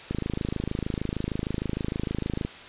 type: click train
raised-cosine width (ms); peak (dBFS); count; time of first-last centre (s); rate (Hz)
3; -15; 63; 0.11-2.45; 26.5
effects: white hiss -43 dBFS RMS until 2.68 s + resampled to 8000 Hz